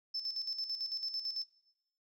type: tone with tremolo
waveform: sine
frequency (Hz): 5274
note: E8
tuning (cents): 0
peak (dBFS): -33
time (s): 0.14-1.44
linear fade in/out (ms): 10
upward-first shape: square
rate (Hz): 9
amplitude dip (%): 65
effects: noise-tail reverb RT60 1.0 s tail -22 dB re dry + tanh soft clip ceiling -29 dBFS